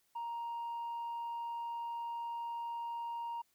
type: tone with tanh clipping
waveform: triangle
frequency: 936 Hz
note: A#5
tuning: 7 cents sharp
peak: -38 dBFS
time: 0.15-3.42 s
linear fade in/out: 10 ms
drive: 6 dB
effects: white hiss -75 dBFS RMS until 3.54 s